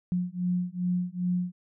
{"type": "beating tone pair", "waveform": "sine", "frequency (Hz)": [177.9, 180.4], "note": ["F3", "F#3"], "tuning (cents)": [32, -44], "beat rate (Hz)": 2.5, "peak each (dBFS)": [-29, -29], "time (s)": [0.12, 1.52], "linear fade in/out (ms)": 0, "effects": []}